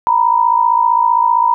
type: tone pair together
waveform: sine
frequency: 932.4 / 987.8 Hz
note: A#5 / B5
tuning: 0 / 0 cents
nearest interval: minor second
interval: 100 cents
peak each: -12 dBFS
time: 0.07-1.54 s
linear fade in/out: 0 ms
effects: none